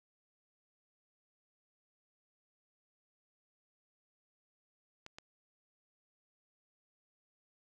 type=clicks; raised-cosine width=0.2 ms; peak=-30 dBFS; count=2; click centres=5.064 / 5.185 s; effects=none